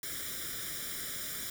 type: noise with comb filter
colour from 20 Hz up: white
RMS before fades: -39 dBFS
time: 0.03-1.5 s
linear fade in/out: 2 ms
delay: 0.56 ms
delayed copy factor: +0.9
effects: none